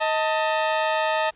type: tone pair together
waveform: sawtooth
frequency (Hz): 629.5 / 891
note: D#5 / A5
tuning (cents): +20 / +22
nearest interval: tritone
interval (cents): 602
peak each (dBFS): -19 / -20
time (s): 0-1.31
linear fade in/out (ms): 20
effects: pink hiss -59 dBFS RMS until 1.35 s + resampled to 8000 Hz